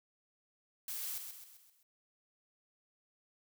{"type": "noise with echo", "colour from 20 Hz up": "blue", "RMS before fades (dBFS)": -41, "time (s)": [0.88, 1.18], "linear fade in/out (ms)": 2, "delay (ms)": 130, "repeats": 5, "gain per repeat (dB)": -6, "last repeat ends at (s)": 1.83, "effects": []}